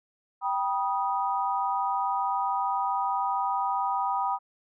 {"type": "chord", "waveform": "sine", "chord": "G augmented", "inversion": "none", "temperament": "equal with one note detuned", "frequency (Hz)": [784, 971.4, 1244.5], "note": ["G5", "B5", "D#6"], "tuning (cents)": [0, -29, 0], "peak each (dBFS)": [-29, -28, -31], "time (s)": [0.41, 4.39], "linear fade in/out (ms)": 50, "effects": []}